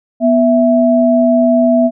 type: tone pair together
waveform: sine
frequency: 245.5 / 659.3 Hz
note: B3 / E5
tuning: -10 / 0 cents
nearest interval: octave + perfect fourth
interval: 1710 cents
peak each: -10 dBFS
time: 0.2-1.91 s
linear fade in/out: 50 ms
effects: none